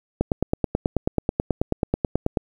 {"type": "click train", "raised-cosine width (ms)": 2, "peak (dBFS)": -6, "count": 21, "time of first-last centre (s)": [0.21, 2.372], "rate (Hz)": 9.25, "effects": ["8-bit"]}